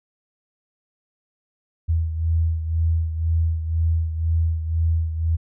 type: beating tone pair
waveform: sine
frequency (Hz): 81.4 / 83.4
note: E2 / E2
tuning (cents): -21 / +21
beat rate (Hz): 2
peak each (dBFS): -19 / -26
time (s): 1.88-5.37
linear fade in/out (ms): 20
effects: none